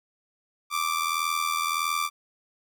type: tone with amplitude modulation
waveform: sawtooth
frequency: 1174.7 Hz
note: D6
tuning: in tune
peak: -18 dBFS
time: 0.7-2.1 s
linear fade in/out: 50 ms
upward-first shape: sine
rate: 81.6 Hz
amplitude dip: 70%
effects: none